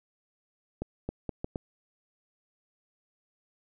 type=accelerating click train; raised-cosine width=2 ms; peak=-19 dBFS; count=5; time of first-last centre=0.82-1.558 s; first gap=270 ms; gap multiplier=0.75; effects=none